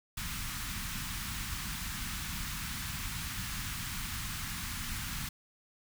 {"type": "band-stop noise", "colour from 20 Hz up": "pink", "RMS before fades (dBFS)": -38, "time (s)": [0.17, 5.29], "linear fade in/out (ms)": 5, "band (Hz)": [220, 1100], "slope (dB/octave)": 24, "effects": []}